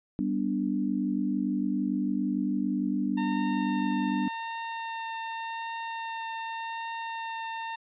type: chord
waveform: sine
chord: G major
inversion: none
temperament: equal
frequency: 196 / 246.9 / 293.7 Hz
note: G3 / B3 / D4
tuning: 0 / 0 / 0 cents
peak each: -30 dBFS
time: 0.19-4.28 s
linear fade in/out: 0 ms
type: tone with vibrato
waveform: sawtooth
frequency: 910 Hz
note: A#5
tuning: 42 cents flat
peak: -29 dBFS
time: 3.17-7.76 s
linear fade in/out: 10 ms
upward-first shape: triangle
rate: 0.87 Hz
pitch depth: 10 cents each way
effects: resampled to 8000 Hz